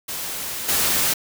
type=noise with level steps; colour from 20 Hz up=white; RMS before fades=-29 / -20 dBFS; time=0.08-1.14 s; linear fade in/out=10 ms; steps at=0.68 s; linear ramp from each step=10 ms; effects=none